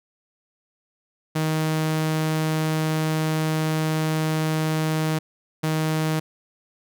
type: tone bursts at uneven times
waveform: sawtooth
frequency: 157.1 Hz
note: D#3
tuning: 17 cents sharp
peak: -17 dBFS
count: 2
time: 1.35-5.19 / 5.63-6.2 s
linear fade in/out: 10 ms
effects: none